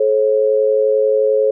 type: tone pair together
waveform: sine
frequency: 430 / 541.3 Hz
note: A4 / C#5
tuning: -40 / -41 cents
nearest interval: major third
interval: 399 cents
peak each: -14 dBFS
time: 0-1.51 s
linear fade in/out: 5 ms
effects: none